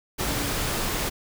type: tone in noise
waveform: sine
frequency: 288.8 Hz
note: D4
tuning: 29 cents flat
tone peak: -34 dBFS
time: 0.26-0.54 s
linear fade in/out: 20 ms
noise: pink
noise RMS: -27 dBFS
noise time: 0.18-1.1 s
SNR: -10 dB
effects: none